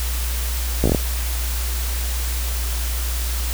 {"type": "slowing click train", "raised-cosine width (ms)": 2, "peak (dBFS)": -4, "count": 6, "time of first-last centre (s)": [0.84, 0.948], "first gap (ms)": 16, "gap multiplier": 1.15, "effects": ["added 60 Hz sine -21 dBFS peak until 3.53 s", "white hiss -29 dBFS RMS until 3.53 s"]}